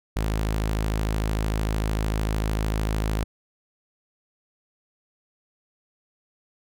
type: tone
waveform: sawtooth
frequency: 53.3 Hz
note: G#1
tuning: 46 cents sharp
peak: -19 dBFS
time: 0.16-3.24 s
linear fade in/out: 5 ms
effects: none